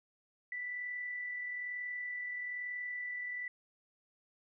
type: tone with amplitude modulation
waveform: sine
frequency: 1975.5 Hz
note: B6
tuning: in tune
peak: -36 dBFS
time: 0.52-3.48 s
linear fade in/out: 2 ms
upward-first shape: sine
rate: 41.1 Hz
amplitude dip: 30%
effects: none